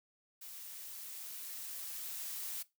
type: noise with level ramp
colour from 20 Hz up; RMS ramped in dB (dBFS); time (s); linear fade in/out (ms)
blue; -49 to -41; 0.41-2.63; 10
effects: noise-tail reverb RT60 0.2 s tail -18 dB re dry